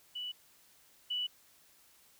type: tone pair in turn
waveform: sine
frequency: 2960 / 2960 Hz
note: F#7 / F#7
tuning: 0 / 0 cents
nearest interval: unison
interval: 0 cents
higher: neither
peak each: -37 / -32 dBFS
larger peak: second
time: 0.15-0.32 / 1.1-1.27 s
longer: neither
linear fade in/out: 10 ms
effects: white hiss -64 dBFS RMS until 2.19 s